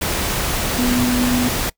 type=tone in noise; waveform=sine; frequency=246.9 Hz; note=B3; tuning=in tune; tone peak=-16 dBFS; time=0.78-1.49 s; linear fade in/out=10 ms; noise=pink; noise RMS=-21 dBFS; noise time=0.01-1.7 s; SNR=+2 dB; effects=noise-tail reverb RT60 0.1 s tail -23 dB re dry